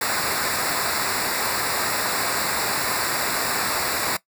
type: noise with comb filter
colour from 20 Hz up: pink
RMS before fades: -24 dBFS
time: 0.01-4.17 s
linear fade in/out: 5 ms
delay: 0.32 ms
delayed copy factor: -0.85
effects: noise-tail reverb RT60 0.1 s tail -18 dB re dry + high-pass 60 Hz 12 dB/octave